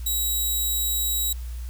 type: tone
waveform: 5% pulse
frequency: 3860 Hz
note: B7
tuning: 40 cents flat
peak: -15 dBFS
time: 0.06-1.33 s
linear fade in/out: 5 ms
effects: added 60 Hz sine -30 dBFS peak until 1.69 s + white hiss -50 dBFS RMS until 1.69 s